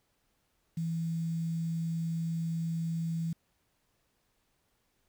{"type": "tone with quantisation", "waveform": "sine", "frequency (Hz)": 164.81, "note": "E3", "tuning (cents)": 0, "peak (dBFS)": -30, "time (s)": [0.77, 3.33], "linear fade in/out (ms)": 5, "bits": 9, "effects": ["pink hiss -75 dBFS RMS until 5.08 s"]}